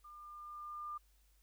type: tone with level ramp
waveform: sine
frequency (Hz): 1201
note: D6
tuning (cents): +38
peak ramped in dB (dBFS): -52 to -40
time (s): 0.04-0.98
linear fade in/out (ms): 10
effects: added 50 Hz sine -67 dBFS peak until 1.42 s + white hiss -75 dBFS RMS until 1.42 s